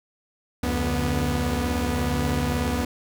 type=tone cluster; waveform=sawtooth; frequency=72.5 / 89.1 / 144.1 / 245.1 Hz; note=D2 / F2 / D3 / B3; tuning=-22 / +35 / -33 / -13 cents; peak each=-23 / -26 / -28 / -22 dBFS; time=0.63-2.85 s; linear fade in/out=5 ms; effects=none